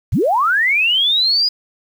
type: linear sweep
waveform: sine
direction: up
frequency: 55.6 to 4978 Hz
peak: -12 dBFS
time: 0.12-1.49 s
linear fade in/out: 10 ms
effects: 7-bit